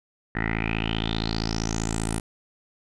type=tone with low-pass filter sweep; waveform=10% pulse; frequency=55.2 Hz; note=A1; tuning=6 cents sharp; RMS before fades=-27 dBFS; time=0.35-2.2 s; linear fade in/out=5 ms; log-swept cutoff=1800 to 9800 Hz; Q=7.4; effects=none